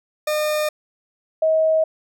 40% pulse / sine tone pair in turn, 607 / 635.6 Hz, D#5 / D#5, -43 / +37 cents, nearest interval minor second, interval 80 cents, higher second, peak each -18 / -14 dBFS, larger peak second, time 0.27-0.69 / 1.42-1.84 s, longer neither, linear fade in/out 5 ms, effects none

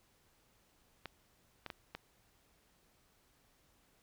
clicks, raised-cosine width 0.3 ms, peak -26 dBFS, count 4, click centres 1.057 / 1.663 / 1.702 / 1.95 s, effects pink hiss -71 dBFS RMS until 4.02 s

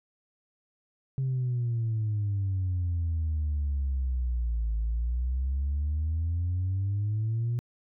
sine exponential two-way sweep, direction down then up, 134.5 to 54.1 to 121.1 Hz, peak -24 dBFS, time 1.18-7.59 s, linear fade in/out 0 ms, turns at 4.76 s, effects tanh soft clip ceiling -23 dBFS

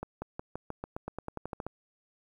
accelerating click train, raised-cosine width 1 ms, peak -22 dBFS, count 15, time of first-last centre 0.03-1.666 s, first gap 190 ms, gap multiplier 0.92, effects 10-bit

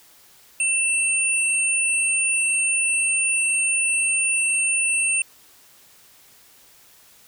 sine tone pair together, 2676 / 9001 Hz, E7 / C#9, +25 / +25 cents, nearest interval octave + major sixth, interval 2100 cents, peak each -21 dBFS, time 0.6-5.22 s, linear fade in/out 2 ms, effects white hiss -52 dBFS RMS until 7.27 s

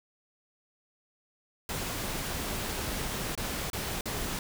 pink noise with dropouts, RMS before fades -34 dBFS, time 1.69-4.39 s, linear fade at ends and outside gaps 2 ms, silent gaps 3.352-3.376 / 3.701-3.731 / 4.01-4.056 s, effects none

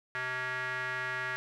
square tone with band-pass filter, 127.7 Hz, C3, 42 cents flat, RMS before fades -35 dBFS, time 0.15-1.36 s, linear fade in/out 0 ms, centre 1700 Hz, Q 3.9, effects none

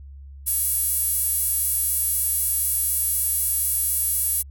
sawtooth tone with high-pass filter, 563 Hz, C#5, 27 cents sharp, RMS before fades -23 dBFS, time 0.46-4.43 s, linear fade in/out 20 ms, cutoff 11000 Hz, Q 3.9, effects added 69 Hz sine -38 dBFS peak until 4.5 s

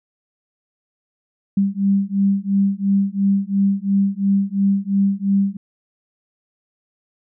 sine beating tone pair, 196 / 198.9 Hz, G3 / G3, 0 / +25 cents, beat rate 2.9 Hz, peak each -18 dBFS, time 1.57-5.57 s, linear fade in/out 5 ms, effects none

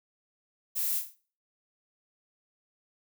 violet noise with echo, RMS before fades -31 dBFS, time 0.75-1 s, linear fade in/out 20 ms, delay 26 ms, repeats 6, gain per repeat -5 dB, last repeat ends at 1.156 s, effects noise-tail reverb RT60 0.4 s tail -18 dB re dry

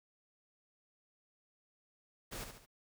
pink noise with echo, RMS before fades -44 dBFS, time 2.31-2.45 s, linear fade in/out 20 ms, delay 71 ms, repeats 3, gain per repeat -6 dB, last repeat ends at 2.663 s, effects none

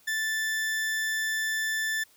40% pulse tone, 1760 Hz, A6, in tune, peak -26 dBFS, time 0.07-2.04 s, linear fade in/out 10 ms, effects white hiss -60 dBFS RMS until 2.16 s

